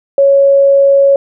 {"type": "tone", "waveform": "sine", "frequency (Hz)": 554.4, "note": "C#5", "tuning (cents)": 0, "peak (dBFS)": -4, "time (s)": [0.18, 1.16], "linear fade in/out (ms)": 2, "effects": []}